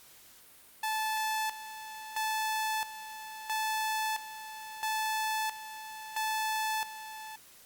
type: tone with tremolo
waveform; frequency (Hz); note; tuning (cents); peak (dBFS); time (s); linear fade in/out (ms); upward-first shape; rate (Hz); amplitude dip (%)
sawtooth; 872; A5; -16; -26; 0.83-7.36; 5; square; 0.75; 75
effects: white hiss -56 dBFS RMS until 7.65 s + Opus 48 kbps